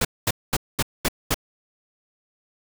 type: noise bursts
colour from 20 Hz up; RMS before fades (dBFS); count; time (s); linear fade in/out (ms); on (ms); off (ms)
pink; -21; 6; 0.01-1.344; 5; 39; 220
effects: none